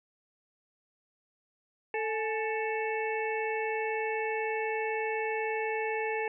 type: harmonic tone with a mistuned harmonic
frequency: 442 Hz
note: A4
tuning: 8 cents sharp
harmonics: 1 / 2 / 4 / 5 / 6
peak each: -32 / -35 / -38 / -39 / -40 dBFS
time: 1.94-6.28 s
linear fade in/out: 2 ms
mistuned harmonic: 2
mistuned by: -66 cents
effects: none